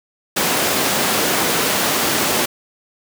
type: high-pass noise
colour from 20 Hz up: pink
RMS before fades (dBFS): -18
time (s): 0.36-2.46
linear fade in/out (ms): 10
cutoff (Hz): 240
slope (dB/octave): 12
effects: none